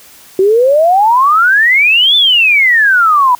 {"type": "exponential two-way sweep", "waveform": "sine", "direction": "up then down", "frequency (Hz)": [370, 3563, 962], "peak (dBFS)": -5, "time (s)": [0.39, 3.35], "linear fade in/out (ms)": 2, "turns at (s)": 2.16, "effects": ["white hiss -39 dBFS RMS until 3.39 s"]}